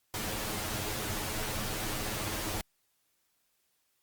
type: noise with comb filter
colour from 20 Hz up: pink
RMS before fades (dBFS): -35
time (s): 0.14-2.61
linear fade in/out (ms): 0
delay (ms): 9.4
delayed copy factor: +1
effects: white hiss -75 dBFS RMS until 4.02 s + Opus 48 kbps